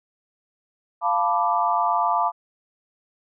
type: chord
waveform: sine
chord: B half-diminished seventh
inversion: second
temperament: equal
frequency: 698.5 / 880 / 987.8 / 1174.7 Hz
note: F5 / A5 / B5 / D6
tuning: 0 / 0 / 0 / 0 cents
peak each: -24 dBFS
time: 1.01-2.32 s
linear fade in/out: 50 ms
effects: none